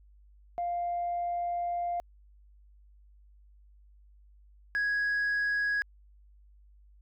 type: tone pair in turn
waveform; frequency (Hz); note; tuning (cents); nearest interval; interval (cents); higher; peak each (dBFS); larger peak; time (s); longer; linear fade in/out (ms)
sine; 698.5 / 1661.3; F5 / G#6; 0 / 0; octave + minor third; 1500; second; -28 / -24; second; 0.58-2 / 4.75-5.82; first; 0
effects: tanh soft clip ceiling -25 dBFS + added 50 Hz sine -55 dBFS peak until 7.01 s